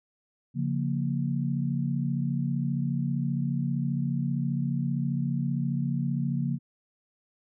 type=chord; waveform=sine; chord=Bb minor; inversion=first; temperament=just; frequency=139.85 / 174.81 / 233.1 Hz; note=Db3 / F3 / Bb3; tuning=+16 / +2 / 0 cents; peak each=-28 / -31 / -31 dBFS; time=0.54-6.59 s; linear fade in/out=50 ms; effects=none